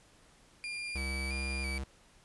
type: tone with vibrato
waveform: 35% pulse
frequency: 2349 Hz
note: D7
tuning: in tune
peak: -35 dBFS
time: 0.64-1.78 s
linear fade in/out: 0 ms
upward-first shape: square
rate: 1.5 Hz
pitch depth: 39 cents each way
type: tone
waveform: square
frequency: 67.3 Hz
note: C2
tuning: 49 cents sharp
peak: -36 dBFS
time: 0.95-1.84 s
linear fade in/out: 5 ms
effects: pink hiss -62 dBFS RMS until 2.24 s + resampled to 24000 Hz